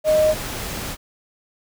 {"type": "tone in noise", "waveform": "sine", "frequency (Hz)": 619, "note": "D#5", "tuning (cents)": -9, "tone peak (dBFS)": -13, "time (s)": [0.04, 0.35], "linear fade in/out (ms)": 50, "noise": "pink", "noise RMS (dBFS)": -29, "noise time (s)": [0.04, 0.97], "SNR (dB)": 13, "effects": []}